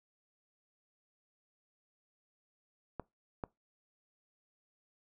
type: clicks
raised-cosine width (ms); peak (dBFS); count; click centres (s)
1; -24 / -23; 2; 2.997 / 3.438
effects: noise-tail reverb RT60 0.2 s tail -23 dB re dry